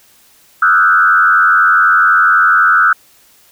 sine tone with frequency modulation, 1400 Hz, F6, 4 cents sharp, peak -6 dBFS, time 0.62-2.93 s, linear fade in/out 5 ms, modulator 88 Hz, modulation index 1.6, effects white hiss -48 dBFS RMS until 3.51 s

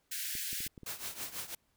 white high-pass noise, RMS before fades -38 dBFS, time 0.11-0.68 s, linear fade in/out 10 ms, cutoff 1500 Hz, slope 96 dB/octave
clicks, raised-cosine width 3 ms, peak -35 dBFS, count 6, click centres 0.353 / 0.53 / 0.605 / 0.665 / 0.778 / 0.833 s
white noise with tremolo, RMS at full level -38 dBFS, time 0.86-1.55 s, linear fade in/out 5 ms, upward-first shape triangle, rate 6.1 Hz, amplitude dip 85%
effects pink hiss -75 dBFS RMS until 1.76 s

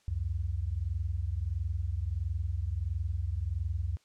sine tone pair together, 68.6 / 90.09 Hz, C#2 / F#2, -17 / -46 cents, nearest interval perfect fourth, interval 471 cents, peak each -33 / -32 dBFS, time 0.08-3.97 s, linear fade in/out 0 ms, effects white hiss -68 dBFS RMS until 4.04 s + low-pass 7000 Hz 12 dB/octave

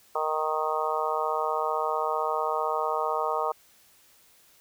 harmonic tone, 155.56 Hz, D#3, in tune, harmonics 3 / 4 / 5 / 6 / 7 / 8, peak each -32 / -32 / -32 / -32 / -32 / -32 dBFS, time 0.15-3.52 s, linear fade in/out 5 ms, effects white hiss -59 dBFS RMS until 4.6 s

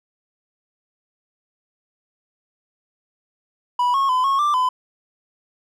triangle tone with pitch steps, 981 / 1093 / 1014 / 1094 / 1180 / 1012 Hz, B5 / C#6 / B5 / C#6 / D6 / B5, -12 / -25 / +45 / -23 / +8 / +42 cents, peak -14 dBFS, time 3.79-4.69 s, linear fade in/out 5 ms, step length 150 ms, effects none

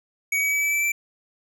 square tone with pitch steps, 2257 / 2273 / 2289 / 2304 / 2320 / 2337 Hz, C#7 / C#7 / D7 / D7 / D7 / D7, +31 / +43 / -45 / -34 / -22 / -9 cents, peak -21 dBFS, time 0.32-0.92 s, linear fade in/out 5 ms, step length 100 ms, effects none

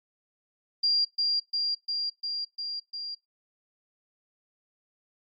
sine tone with echo, 4775 Hz, D8, 28 cents sharp, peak -21 dBFS, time 0.83-1.05 s, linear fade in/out 10 ms, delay 350 ms, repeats 6, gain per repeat -2 dB, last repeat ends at 3.15 s, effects noise-tail reverb RT60 0.2 s tail -20 dB re dry + MP3 32 kbps

